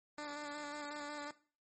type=tone with vibrato; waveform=10% pulse; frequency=293.7 Hz; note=D4; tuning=in tune; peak=-34 dBFS; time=0.18-1.31 s; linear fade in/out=2 ms; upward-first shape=square; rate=5.5 Hz; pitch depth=19 cents each way; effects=noise-tail reverb RT60 0.4 s tail -18 dB re dry + MP3 32 kbps